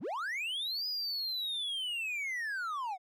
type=linear two-way sweep; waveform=triangle; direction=up then down; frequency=103.83 to 5000 to 706 Hz; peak=-32 dBFS; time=0-2.98 s; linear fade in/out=50 ms; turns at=0.87 s; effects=none